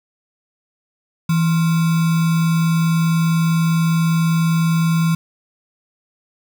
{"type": "tone with sample-and-hold", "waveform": "sine", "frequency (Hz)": 164.81, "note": "E3", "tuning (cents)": 0, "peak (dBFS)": -13, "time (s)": [1.29, 5.15], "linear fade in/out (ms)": 5, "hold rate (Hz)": 1225, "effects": []}